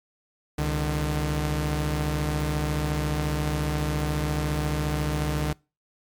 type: tone pair together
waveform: sawtooth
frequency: 68.2 / 150.73 Hz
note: C#2 / D3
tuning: -28 / +45 cents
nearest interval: octave + major second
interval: 1373 cents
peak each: -24 / -22 dBFS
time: 0.58-5.53 s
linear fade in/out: 5 ms
effects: noise-tail reverb RT60 0.3 s tail -25 dB re dry + MP3 96 kbps